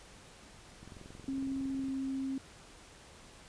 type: click train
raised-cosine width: 3 ms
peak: -37 dBFS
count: 24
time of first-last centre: 0.83-1.885 s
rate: 21.8 Hz
type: tone with pitch glide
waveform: sine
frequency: 269.5 to 267.8 Hz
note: C#4 to C4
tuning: -49 to +40 cents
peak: -33 dBFS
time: 1.28-2.38 s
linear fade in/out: 2 ms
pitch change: -11 cents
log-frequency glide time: 1.69-1.9 s
effects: pink hiss -55 dBFS RMS until 3.48 s + resampled to 22050 Hz